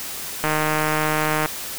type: click train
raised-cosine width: 0.5 ms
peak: -6 dBFS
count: 158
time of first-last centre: 0.44-1.459 s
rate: 154 Hz
effects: white hiss -31 dBFS RMS until 1.78 s